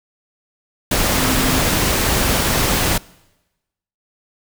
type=tone in noise; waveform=sine; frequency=259.2 Hz; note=C4; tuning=16 cents flat; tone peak=-22 dBFS; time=1.15-1.59 s; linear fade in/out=5 ms; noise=pink; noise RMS=-17 dBFS; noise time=0.91-2.98 s; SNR=-8 dB; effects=noise-tail reverb RT60 1.0 s tail -23 dB re dry